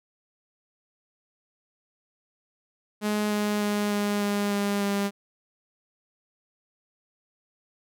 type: tone with pitch steps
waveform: sawtooth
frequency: 210 / 208.4 / 206.9 / 205.3 / 203.8 / 202.3 / 200.7 Hz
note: G#3 / G#3 / G#3 / G#3 / G#3 / G#3 / G3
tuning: +19 / +6 / -6 / -20 / -32 / -45 / +41 cents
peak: -20 dBFS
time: 3.01-5.11 s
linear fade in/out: 50 ms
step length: 300 ms
effects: none